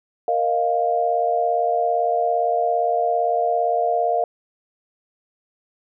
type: chord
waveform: sine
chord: Bb suspended fourth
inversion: none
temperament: just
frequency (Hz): 466.2 / 621.6 / 699.2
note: Bb4 / Eb5 / F5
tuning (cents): 0 / -2 / +2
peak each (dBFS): -24 / -24 / -19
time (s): 0.28-4.24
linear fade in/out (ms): 2
effects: none